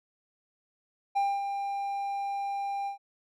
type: tone with ADSR envelope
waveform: triangle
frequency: 797 Hz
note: G5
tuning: 28 cents sharp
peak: -21 dBFS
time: 1.15-2.98 s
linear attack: 19 ms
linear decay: 240 ms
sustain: -7 dB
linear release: 110 ms
effects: none